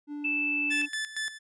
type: tone with pitch glide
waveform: triangle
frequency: 292.9 to 290.9 Hz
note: D4 to D4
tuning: -5 to -16 cents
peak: -32 dBFS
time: 0.07-0.89 s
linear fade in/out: 50 ms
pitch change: -11 cents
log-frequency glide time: 0.3-0.63 s
type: tone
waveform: sine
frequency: 2637 Hz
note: E7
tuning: in tune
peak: -26 dBFS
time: 0.24-0.86 s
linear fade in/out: 10 ms
type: tone with tremolo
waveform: sawtooth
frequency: 1745 Hz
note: A6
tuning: 15 cents flat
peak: -26 dBFS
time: 0.7-1.39 s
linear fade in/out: 20 ms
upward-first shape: square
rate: 4.3 Hz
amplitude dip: 75%
effects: resampled to 24000 Hz